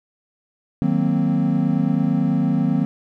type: chord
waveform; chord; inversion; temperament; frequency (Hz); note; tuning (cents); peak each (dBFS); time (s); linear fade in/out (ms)
triangle; C half-diminished seventh; first; equal; 155.56 / 185 / 233.1 / 261.6; Eb3 / Gb3 / Bb3 / C4; 0 / 0 / 0 / 0; -20; 0.82-2.85; 0
effects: none